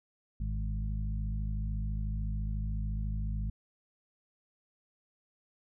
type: harmonic tone with a mistuned harmonic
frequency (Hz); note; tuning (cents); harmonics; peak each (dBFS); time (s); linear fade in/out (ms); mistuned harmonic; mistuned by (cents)
52.1; G#1; +6; 1 / 2 / 3 / 4; -32 / -38 / -42 / -44; 0.4-3.5; 5; 2; +31
effects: none